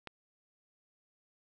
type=click; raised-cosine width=0.3 ms; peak=-26 dBFS; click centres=0.073 s; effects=none